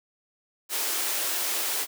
white high-pass noise, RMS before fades -28 dBFS, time 0.69-1.87 s, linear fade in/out 50 ms, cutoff 290 Hz, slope 48 dB/octave, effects none

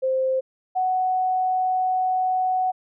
sine tone pair in turn, 523.3 / 743.1 Hz, C5 / F#5, 0 / +7 cents, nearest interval tritone, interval 607 cents, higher second, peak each -19 dBFS, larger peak neither, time 0.02-0.41 / 0.75-2.72 s, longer second, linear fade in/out 20 ms, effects none

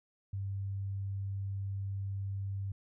sine tone, 98.2 Hz, G2, 4 cents sharp, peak -34 dBFS, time 0.33-2.72 s, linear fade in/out 5 ms, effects none

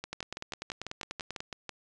two click trains, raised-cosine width 0.2 ms, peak -19 / -20 dBFS, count 14 / 11, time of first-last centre 0.13-1.405 / 0.04-1.693 s, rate 10.2 / 6.05 Hz, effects resampled to 22050 Hz

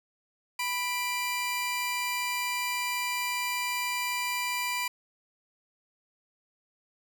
sawtooth tone pair together, 987.8 / 2370 Hz, B5 / D7, 0 / +15 cents, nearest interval octave + minor third, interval 1515 cents, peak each -28 dBFS, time 0.59-4.88 s, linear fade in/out 5 ms, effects none

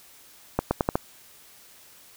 accelerating click train, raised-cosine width 1 ms, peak -7 dBFS, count 5, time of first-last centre 0.59-0.955 s, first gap 120 ms, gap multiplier 0.82, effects white hiss -52 dBFS RMS until 2.16 s

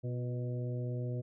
harmonic tone with a mistuned harmonic, 123.47 Hz, B2, in tune, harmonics 1 / 2 / 3 / 4 / 5, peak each -34 / -45 / -45 / -46 / -49 dBFS, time 0.03-1.22 s, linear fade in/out 20 ms, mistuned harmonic 3, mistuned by -39 cents, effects none

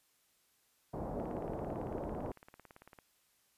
white low-pass noise, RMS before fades -40 dBFS, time 0.93-2.32 s, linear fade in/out 10 ms, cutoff 710 Hz, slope 24 dB/octave
click train, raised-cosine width 0.5 ms, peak -38 dBFS, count 33, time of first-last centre 1.2-2.988 s, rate 17.9 Hz
effects white hiss -73 dBFS RMS until 3.57 s + resampled to 32000 Hz

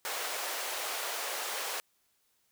pink high-pass noise, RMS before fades -36 dBFS, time 0.05-1.8 s, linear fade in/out 0 ms, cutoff 510 Hz, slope 24 dB/octave, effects white hiss -73 dBFS RMS until 2.51 s

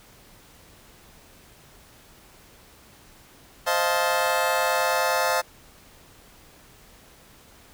25% pulse chord, F dominant seventh, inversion second, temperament just, 523.8 / 628.6 / 698.5 / 873.1 Hz, C5 / Eb5 / F5 / A5, +2 / +18 / 0 / -14 cents, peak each -23 dBFS, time 3.66-5.42 s, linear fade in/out 20 ms, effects pink hiss -52 dBFS RMS until 7.73 s

